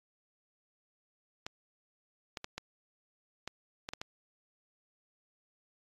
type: clicks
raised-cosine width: 0.2 ms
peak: -21 dBFS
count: 8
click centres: 1.465 / 2.372 / 2.444 / 2.58 / 3.476 / 3.889 / 3.935 / 4.015 s
effects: AAC 32 kbps